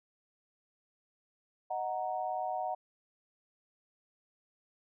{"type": "chord", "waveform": "sine", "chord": "D# minor", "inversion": "none", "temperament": "equal", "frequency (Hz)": [622.3, 740, 932.3], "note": ["D#5", "F#5", "A#5"], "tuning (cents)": [0, 0, 0], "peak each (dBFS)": [-39, -34, -40], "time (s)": [1.7, 2.75], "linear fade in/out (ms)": 10, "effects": []}